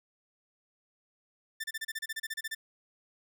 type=tone bursts; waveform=sawtooth; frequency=1783 Hz; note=A6; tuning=22 cents sharp; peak=-30 dBFS; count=14; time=1.6-2.55 s; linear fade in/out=10 ms; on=40 ms; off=30 ms; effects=none